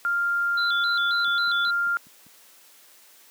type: tone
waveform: sine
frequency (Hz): 1396.9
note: F6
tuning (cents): 0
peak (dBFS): -21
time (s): 0.05-1.97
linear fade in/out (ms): 0
type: tone with vibrato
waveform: sine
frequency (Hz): 3729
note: A#7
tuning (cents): 0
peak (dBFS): -27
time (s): 0.57-1.71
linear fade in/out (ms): 10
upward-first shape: square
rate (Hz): 3.7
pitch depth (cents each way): 130
type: click train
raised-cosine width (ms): 5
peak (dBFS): -31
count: 6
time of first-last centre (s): 1.28-2.266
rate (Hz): 5.07
effects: white hiss -53 dBFS RMS until 3.3 s + high-pass 300 Hz 12 dB/octave